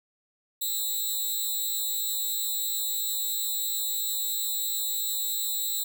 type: tone with amplitude modulation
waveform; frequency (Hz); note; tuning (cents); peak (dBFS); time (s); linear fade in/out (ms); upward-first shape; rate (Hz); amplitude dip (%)
5% pulse; 3899; B7; -23; -15; 0.61-5.84; 10; sine; 246; 100
effects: none